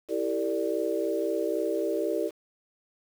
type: chord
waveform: sine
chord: E half-diminished seventh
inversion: none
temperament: equal with one note detuned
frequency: 329.6 / 392 / 455.8 / 587.3 Hz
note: E4 / G4 / Bb4 / D5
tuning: 0 / 0 / -39 / 0 cents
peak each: -31 dBFS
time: 0.08-2.31 s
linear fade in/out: 50 ms
effects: 8-bit